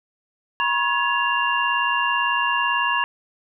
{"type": "tone cluster", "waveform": "sine", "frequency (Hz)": [966, 1084, 1686, 2785], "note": ["B5", "C#6", "G#6", "F7"], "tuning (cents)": [-39, -39, 26, -5], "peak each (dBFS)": -24, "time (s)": [0.6, 3.04], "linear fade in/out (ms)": 0, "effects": []}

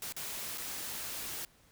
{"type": "noise with dropouts", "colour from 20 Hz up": "white", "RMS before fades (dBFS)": -40, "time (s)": [0.02, 1.45], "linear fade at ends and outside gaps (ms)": 2, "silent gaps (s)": [[0.124, 0.164], [0.576, 0.58]], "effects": ["pink hiss -64 dBFS RMS until 1.71 s"]}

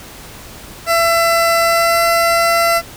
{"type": "tone with pitch glide", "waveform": "20% pulse", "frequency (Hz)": [671, 675.3], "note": ["E5", "E5"], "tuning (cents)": [31, 42], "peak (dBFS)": -6, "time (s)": [0.86, 2.82], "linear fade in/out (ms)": 50, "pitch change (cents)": 11, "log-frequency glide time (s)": [1.61, 2.03], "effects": ["pink hiss -35 dBFS RMS until 2.96 s"]}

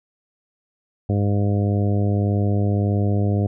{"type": "harmonic tone", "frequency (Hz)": 101.7, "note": "G#2", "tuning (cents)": -36, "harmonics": [1, 2, 3, 4, 5, 6, 7], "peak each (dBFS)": [-18, -24, -28, -30, -32, -34, -35], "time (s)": [1.09, 3.47], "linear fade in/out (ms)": 5, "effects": []}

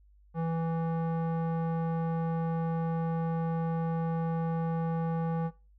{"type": "tone with low-pass filter", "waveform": "square", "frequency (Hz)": 164.6, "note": "E3", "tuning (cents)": -2, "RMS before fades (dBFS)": -31, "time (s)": [0.34, 5.51], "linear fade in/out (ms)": 50, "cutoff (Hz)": 970, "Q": 1.5, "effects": ["noise-tail reverb RT60 0.3 s tail -20 dB re dry", "added 50 Hz sine -57 dBFS peak until 5.78 s"]}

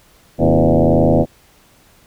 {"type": "tone with frequency modulation", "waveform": "sine", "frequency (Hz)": 179, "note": "F3", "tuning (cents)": 43, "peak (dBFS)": -9, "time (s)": [0.38, 1.26], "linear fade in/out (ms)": 50, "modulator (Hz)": 81.8, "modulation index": 6, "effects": ["pink hiss -51 dBFS RMS until 2.06 s"]}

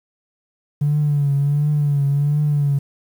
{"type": "tone with vibrato", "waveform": "triangle", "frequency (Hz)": 144.6, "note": "D3", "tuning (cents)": -27, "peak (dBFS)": -11, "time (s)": [0.81, 2.79], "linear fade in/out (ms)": 10, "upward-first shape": "triangle", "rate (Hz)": 1.4, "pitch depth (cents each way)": 64, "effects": ["tanh soft clip ceiling -12 dBFS", "8-bit"]}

